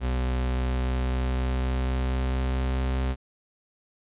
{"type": "tone with pitch glide", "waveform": "40% pulse", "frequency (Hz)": [63.3, 65.08], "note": ["B1", "C2"], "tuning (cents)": [43, -9], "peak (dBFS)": -23, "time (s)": [0, 3.16], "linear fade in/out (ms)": 50, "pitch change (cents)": 48, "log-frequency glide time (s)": [0.43, 3.01], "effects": ["resampled to 8000 Hz"]}